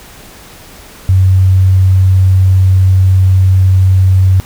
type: tone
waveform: sine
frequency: 94 Hz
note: F#2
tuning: 28 cents sharp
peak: -4 dBFS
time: 1.09-4.4 s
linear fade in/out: 0 ms
effects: pink hiss -35 dBFS RMS until 4.45 s